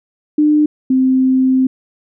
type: tone pair in turn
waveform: sine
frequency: 300.7 / 260.4 Hz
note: D4 / C4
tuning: +41 / -8 cents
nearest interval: major second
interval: 249 cents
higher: first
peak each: -8 / -9 dBFS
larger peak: first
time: 0.38-0.66 / 0.9-1.67 s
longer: second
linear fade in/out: 5 ms
effects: none